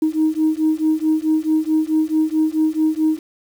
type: beating tone pair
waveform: sine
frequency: 311.1 / 315.7 Hz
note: D#4 / D#4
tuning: 0 / +25 cents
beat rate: 4.6 Hz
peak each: -17 dBFS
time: 0.02-3.19 s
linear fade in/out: 5 ms
effects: tanh soft clip ceiling -9 dBFS + 7-bit